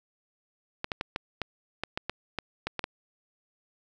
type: clicks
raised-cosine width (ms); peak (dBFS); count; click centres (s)
0.3; -14; 12; 0.844 / 0.918 / 1.011 / 1.161 / 1.417 / 1.836 / 1.975 / 2.096 / 2.387 / 2.67 / 2.793 / 2.841
effects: none